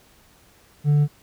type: tone with hard clipping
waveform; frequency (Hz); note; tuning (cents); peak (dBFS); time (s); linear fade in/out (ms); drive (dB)
sine; 146.83; D3; 0; -15; 0.84-1.08; 50; 2
effects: pink hiss -55 dBFS RMS until 1.22 s